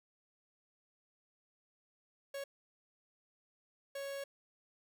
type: tone bursts at uneven times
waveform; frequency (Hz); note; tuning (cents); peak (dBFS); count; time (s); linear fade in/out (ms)
45% pulse; 554.4; C#5; 0; -40; 2; 2.34-2.44 / 3.95-4.24; 5
effects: none